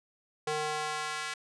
square tone with high-pass filter sweep, 152.8 Hz, D#3, 31 cents flat, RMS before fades -34 dBFS, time 0.47-1.34 s, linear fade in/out 5 ms, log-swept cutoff 480 to 1600 Hz, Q 1.2, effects resampled to 22050 Hz

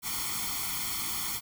white noise with comb filter, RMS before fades -33 dBFS, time 0.02-1.41 s, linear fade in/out 50 ms, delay 0.91 ms, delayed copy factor +0.95, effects none

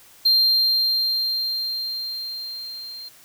triangle tone with level ramp, 4180 Hz, C8, 2 cents flat, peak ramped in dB -12 to -33 dBFS, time 0.25-3.09 s, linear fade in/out 10 ms, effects white hiss -50 dBFS RMS until 3.24 s

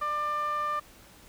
sawtooth tone with band-pass filter, 596 Hz, D5, 25 cents sharp, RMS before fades -30 dBFS, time 0.01-0.8 s, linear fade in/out 10 ms, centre 1300 Hz, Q 7.1, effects pink hiss -54 dBFS RMS until 1.28 s

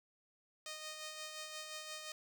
5% pulse tone with tremolo, 619 Hz, D#5, 9 cents flat, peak -32 dBFS, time 0.66-2.12 s, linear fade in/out 2 ms, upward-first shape sine, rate 5.7 Hz, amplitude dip 40%, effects none

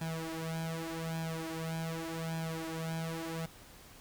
sawtooth tone with flanger, 162.9 Hz, E3, 20 cents flat, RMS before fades -38 dBFS, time 0.01-3.46 s, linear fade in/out 5 ms, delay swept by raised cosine 1.2 to 4.9 ms, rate 0.85 Hz, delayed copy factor +0.95, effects pink hiss -55 dBFS RMS until 4 s

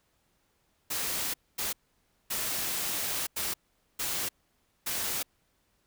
white noise bursts at uneven times, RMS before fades -32 dBFS, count 6, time 0.9-1.34 / 1.58-1.73 / 2.3-3.27 / 3.36-3.54 / 3.99-4.29 / 4.86-5.23 s, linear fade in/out 10 ms, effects pink hiss -72 dBFS RMS until 5.86 s

